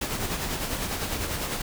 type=noise with tremolo; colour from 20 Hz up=pink; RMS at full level=-28 dBFS; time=0.01-1.62 s; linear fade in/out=5 ms; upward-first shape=sine; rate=10 Hz; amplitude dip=45%; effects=none